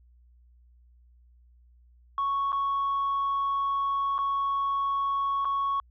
sine tone with dropouts, 1108.7 Hz, C#6, in tune, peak -23 dBFS, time 2.18-5.8 s, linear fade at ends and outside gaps 1 ms, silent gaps 2.52-2.528 / 4.181-4.188 / 5.447-5.453 s, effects tanh soft clip ceiling -22 dBFS + added 60 Hz sine -55 dBFS peak until 5.9 s

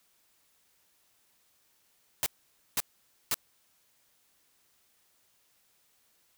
white noise bursts, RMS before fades -28 dBFS, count 3, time 2.23-3.343 s, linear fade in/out 0 ms, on 31 ms, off 510 ms, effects white hiss -69 dBFS RMS until 6.37 s

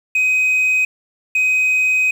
sine tone bursts at uneven times, 2517 Hz, D#7, 19 cents sharp, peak -10 dBFS, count 2, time 0.15-0.85 / 1.35-2.11 s, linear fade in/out 5 ms, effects tanh soft clip ceiling -12 dBFS + 7-bit

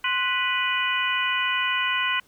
harmonic tone with a mistuned harmonic, 493.9 Hz, B4, in tune, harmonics 2 / 3 / 4 / 5 / 6, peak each -28 / -28 / -28 / -28 / -28 dBFS, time 0.04-2.2 s, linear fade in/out 5 ms, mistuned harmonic 2, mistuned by +97 cents, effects pink hiss -59 dBFS RMS until 2.27 s

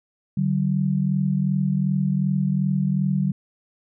sine tone pair together, 146.83 / 189.49 Hz, D3 / F#3, 0 / +42 cents, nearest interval major third, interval 442 cents, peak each -22 / -21 dBFS, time 0.37-3.32 s, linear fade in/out 5 ms, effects none

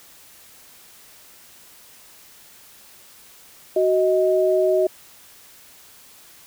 sine tone pair together, 373.2 / 627.6 Hz, F#4 / D#5, +15 / +15 cents, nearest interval major sixth, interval 900 cents, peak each -18 / -18 dBFS, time 3.76-4.87 s, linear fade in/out 5 ms, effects white hiss -48 dBFS RMS until 6.46 s

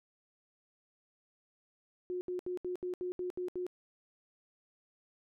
sine tone bursts, 361.2 Hz, F#4, 42 cents flat, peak -34 dBFS, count 9, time 2.1-3.666 s, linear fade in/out 0 ms, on 110 ms, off 72 ms, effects none

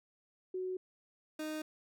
sine / 30% pulse tone pair in turn, 370.5 / 309.3 Hz, F#4 / D#4, +2 / -10 cents, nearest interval minor third, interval 312 cents, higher first, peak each -35 / -35 dBFS, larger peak neither, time 0.54-0.77 / 1.39-1.62 s, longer neither, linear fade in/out 5 ms, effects none

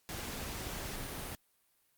pink noise with amplitude modulation, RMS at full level -40 dBFS, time 0.09-1.35 s, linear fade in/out 0 ms, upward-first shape sine, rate 250 Hz, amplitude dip 25%, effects white hiss -73 dBFS RMS until 1.97 s + Opus 48 kbps

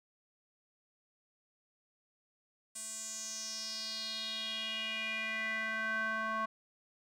square tone with band-pass filter sweep, 220.5 Hz, A3, 4 cents sharp, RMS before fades -38 dBFS, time 2.75-6.46 s, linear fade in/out 10 ms, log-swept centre 8400 to 1200 Hz, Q 4.9, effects none

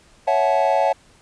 triangle chord, F# minor seventh, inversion second, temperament equal with one note detuned, 554.4 / 659.3 / 740 / 863.4 Hz, C#5 / E5 / F#5 / A5, 0 / 0 / 0 / -33 cents, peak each -19 dBFS, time 0.27-0.93 s, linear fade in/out 10 ms, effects pink hiss -53 dBFS RMS until 1.21 s + resampled to 22050 Hz

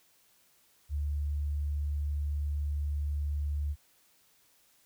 sine tone, 73 Hz, D2, 10 cents flat, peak -29 dBFS, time 0.89-3.76 s, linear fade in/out 50 ms, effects white hiss -66 dBFS RMS until 4.85 s

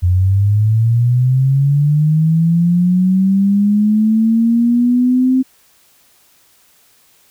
sine linear sweep, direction up, 87.3 to 261.6 Hz, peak -9 dBFS, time 0.02-5.43 s, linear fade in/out 20 ms, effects white hiss -52 dBFS RMS until 7.3 s

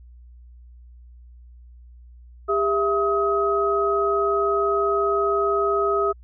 sine tone cluster, 401.4 / 666 / 1267 Hz, G4 / E5 / D#6, +41 / +18 / +31 cents, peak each -21 / -27 / -22 dBFS, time 2.48-6.13 s, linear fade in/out 20 ms, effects added 60 Hz sine -43 dBFS peak until 6.23 s

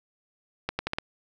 accelerating click train, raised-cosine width 0.3 ms, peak -12 dBFS, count 5, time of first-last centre 0.69-0.985 s, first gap 100 ms, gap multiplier 0.8, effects none

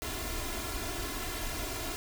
pink noise with comb filter, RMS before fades -36 dBFS, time 0.02-1.96 s, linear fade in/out 0 ms, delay 2.9 ms, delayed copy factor +0.8, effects none

